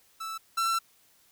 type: tone pair in turn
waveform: 45% pulse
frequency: 1318 / 1344.1 Hz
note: E6 / E6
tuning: -1 / +33 cents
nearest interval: unison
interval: 34 cents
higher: second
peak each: -34 / -25 dBFS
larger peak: second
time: 0.2-0.38 / 0.57-0.79 s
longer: second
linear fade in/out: 10 ms
effects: white hiss -63 dBFS RMS until 1.31 s